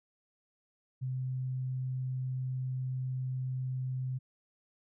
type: tone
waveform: sine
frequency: 129.1 Hz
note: C3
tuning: 23 cents flat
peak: -32 dBFS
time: 1.01-4.19 s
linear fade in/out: 20 ms
effects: none